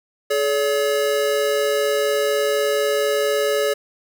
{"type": "tone pair together", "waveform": "square", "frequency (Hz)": [424.9, 569], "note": ["G#4", "C#5"], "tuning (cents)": [40, 45], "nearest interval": "perfect fourth", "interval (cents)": 505, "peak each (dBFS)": -21, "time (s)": [0.3, 3.74], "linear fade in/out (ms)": 10, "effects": []}